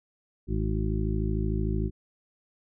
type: harmonic tone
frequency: 53.3 Hz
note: G#1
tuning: 46 cents sharp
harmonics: 1 / 2 / 3 / 4 / 6 / 7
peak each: -28 / -31 / -33 / -34 / -36 / -36 dBFS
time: 0.47-1.91 s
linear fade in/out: 50 ms
effects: none